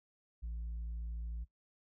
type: tone with tanh clipping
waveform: sine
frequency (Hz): 56.8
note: A#1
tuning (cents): -44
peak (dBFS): -39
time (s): 0.42-1.45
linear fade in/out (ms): 20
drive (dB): 2
effects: noise-tail reverb RT60 0.1 s tail -18 dB re dry